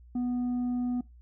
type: tone with tanh clipping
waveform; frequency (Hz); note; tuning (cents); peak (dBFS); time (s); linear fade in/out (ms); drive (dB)
sine; 246.3; B3; -5; -28; 0.15-1.01; 5; 4
effects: noise-tail reverb RT60 0.2 s tail -20 dB re dry + added 60 Hz sine -50 dBFS peak until 1.21 s